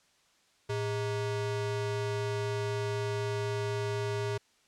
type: ring-modulated tone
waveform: square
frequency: 260 Hz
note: C4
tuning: 11 cents flat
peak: -28 dBFS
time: 0.69-4.38 s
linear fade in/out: 10 ms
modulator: 148 Hz
effects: white hiss -67 dBFS RMS until 4.67 s + low-pass 7000 Hz 12 dB/octave